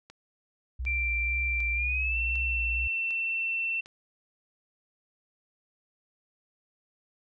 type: click train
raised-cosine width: 0.2 ms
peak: -30 dBFS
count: 6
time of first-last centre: 0.1-3.859 s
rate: 1.33 Hz
type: tone with vibrato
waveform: sine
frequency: 61.74 Hz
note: B1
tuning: in tune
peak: -30 dBFS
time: 0.79-2.88 s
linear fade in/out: 10 ms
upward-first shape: sine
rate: 2 Hz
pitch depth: 83 cents each way
type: tone with pitch glide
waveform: sine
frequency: 2356 to 2691 Hz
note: D7 to E7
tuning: +5 to +35 cents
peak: -27 dBFS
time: 0.86-3.81 s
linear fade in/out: 10 ms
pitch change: +230 cents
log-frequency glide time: 1.74-2.19 s
effects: none